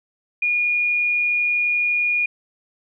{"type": "tone", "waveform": "sine", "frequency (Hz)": 2437, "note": "D#7", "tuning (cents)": -37, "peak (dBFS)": -17, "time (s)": [0.42, 2.26], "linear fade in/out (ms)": 5, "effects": []}